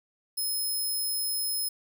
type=tone; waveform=5% pulse; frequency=5150 Hz; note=E8; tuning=41 cents flat; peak=-22 dBFS; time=0.37-1.69 s; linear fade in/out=10 ms; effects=10-bit